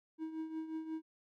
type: tone with tremolo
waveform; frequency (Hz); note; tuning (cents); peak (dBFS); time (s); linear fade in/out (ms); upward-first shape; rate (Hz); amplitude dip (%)
triangle; 318.5; D#4; +41; -34; 0.18-1.02; 50; triangle; 5.6; 70
effects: none